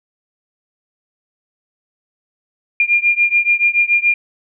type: beating tone pair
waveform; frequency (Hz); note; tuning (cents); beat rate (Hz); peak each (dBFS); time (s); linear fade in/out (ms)
sine; 2403 / 2410; D7 / D7; +39 / +44; 7; -14 / -15; 2.8-4.14; 2
effects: none